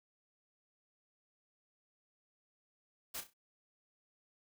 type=noise with echo; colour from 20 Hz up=white; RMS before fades=-42 dBFS; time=3.14-3.21 s; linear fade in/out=10 ms; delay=32 ms; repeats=4; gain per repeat=-9 dB; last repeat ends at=3.338 s; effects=none